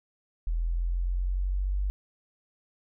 sine exponential sweep, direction up, 41.2 to 49 Hz, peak -25 dBFS, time 0.47-1.9 s, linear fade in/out 0 ms, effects none

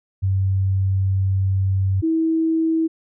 sine tone pair in turn, 96 / 323.6 Hz, G2 / E4, -36 / -32 cents, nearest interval octave + major sixth, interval 2104 cents, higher second, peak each -16 dBFS, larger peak neither, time 0.22-2.02 / 2.02-2.88 s, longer first, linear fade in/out 20 ms, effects none

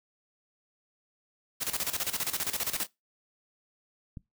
white noise with tremolo, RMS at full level -30 dBFS, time 1.6-2.87 s, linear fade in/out 20 ms, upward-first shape square, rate 15 Hz, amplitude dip 75%
click, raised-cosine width 5 ms, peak -28 dBFS, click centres 4.172 s
effects noise-tail reverb RT60 0.2 s tail -22 dB re dry

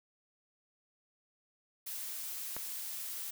blue noise, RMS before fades -41 dBFS, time 1.86-3.31 s, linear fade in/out 10 ms
click, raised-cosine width 0.5 ms, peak -26 dBFS, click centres 2.566 s
effects none

